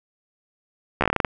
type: slowing click train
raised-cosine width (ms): 0.5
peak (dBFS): -4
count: 10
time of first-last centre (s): 1.01-1.248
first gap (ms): 13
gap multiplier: 1.17
effects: none